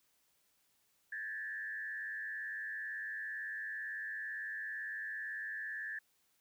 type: tone with frequency modulation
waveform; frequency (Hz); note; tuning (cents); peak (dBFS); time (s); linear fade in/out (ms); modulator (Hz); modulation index
sine; 1734; A6; -26; -39; 1.12-5.99; 5; 97.9; 0.93
effects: white hiss -75 dBFS RMS until 6.4 s